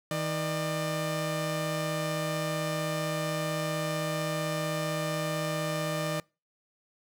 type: tone pair together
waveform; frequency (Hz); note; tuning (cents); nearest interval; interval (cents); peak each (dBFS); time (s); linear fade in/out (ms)
sawtooth; 158.92 / 600; D#3 / D5; +37 / +37; octave + major seventh; 2300; -28; 0.11-6.2; 2
effects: noise-tail reverb RT60 0.3 s tail -25 dB re dry